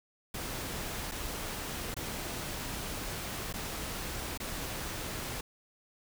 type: noise with dropouts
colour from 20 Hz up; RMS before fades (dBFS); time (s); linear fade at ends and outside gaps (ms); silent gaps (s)
pink; -38; 0.34-5.41; 5; 1.114-1.118 / 1.943-1.965 / 3.528-3.538 / 4.376-4.4
effects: none